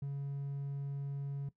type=tone; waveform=triangle; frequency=140 Hz; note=C#3; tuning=18 cents sharp; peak=-33 dBFS; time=0.02-1.49 s; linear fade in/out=5 ms; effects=noise-tail reverb RT60 0.1 s tail -18 dB re dry + tanh soft clip ceiling -31 dBFS